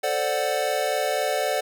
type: chord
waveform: square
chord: D dominant seventh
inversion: second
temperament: equal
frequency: 440 / 523.3 / 587.3 / 740 Hz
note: A4 / C5 / D5 / F#5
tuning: 0 / 0 / 0 / 0 cents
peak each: -31 / -30 / -27 / -28 dBFS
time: 0.03-1.61 s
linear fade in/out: 10 ms
effects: none